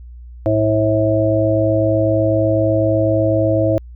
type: harmonic tone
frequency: 108 Hz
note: A2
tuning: 32 cents flat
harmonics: 1 / 3 / 5 / 6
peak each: -18 / -18 / -18 / -18 dBFS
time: 0.46-3.78 s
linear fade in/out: 0 ms
effects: added 60 Hz sine -33 dBFS peak until 3.95 s